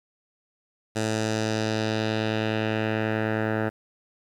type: tone with low-pass filter sweep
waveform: 10% pulse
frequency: 109.5 Hz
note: A2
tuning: 8 cents flat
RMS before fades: -26 dBFS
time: 0.95-3.7 s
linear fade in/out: 20 ms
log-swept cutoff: 8100 to 1500 Hz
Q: 1.6
effects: 9-bit